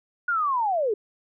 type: linear sweep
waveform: sine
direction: down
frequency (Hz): 1460 to 392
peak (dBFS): -21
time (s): 0.28-0.94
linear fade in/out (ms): 5
effects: none